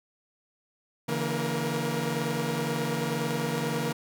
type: tone cluster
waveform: sawtooth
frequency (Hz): 143 / 165 / 232.2 / 473.9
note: D3 / E3 / A#3 / A#4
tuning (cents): -46 / +2 / -7 / +28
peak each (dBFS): -29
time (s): 1.08-3.93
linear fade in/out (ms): 10
effects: none